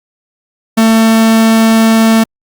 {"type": "tone", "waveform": "45% pulse", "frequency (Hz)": 223.8, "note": "A3", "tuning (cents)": 30, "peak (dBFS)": -5, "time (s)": [0.77, 2.24], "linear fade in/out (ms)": 10, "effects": ["Opus 48 kbps"]}